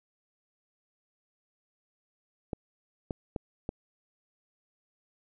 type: clicks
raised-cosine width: 2 ms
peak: -19 dBFS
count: 4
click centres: 2.532 / 3.108 / 3.362 / 3.691 s
effects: none